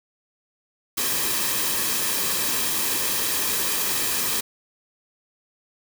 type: noise with comb filter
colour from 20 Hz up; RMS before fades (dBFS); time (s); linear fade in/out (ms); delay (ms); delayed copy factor
white; -24; 0.97-4.41; 10; 1.4; -0.5
effects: none